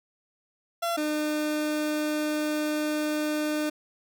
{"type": "tone pair in turn", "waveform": "30% pulse", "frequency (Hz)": [680, 302.9], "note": ["F5", "D#4"], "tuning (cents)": [-46, -46], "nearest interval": "octave + major second", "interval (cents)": 1400, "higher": "first", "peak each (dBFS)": -23, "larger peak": "neither", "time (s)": [[0.82, 0.97], [0.97, 3.7]], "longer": "second", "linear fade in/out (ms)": 10, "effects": []}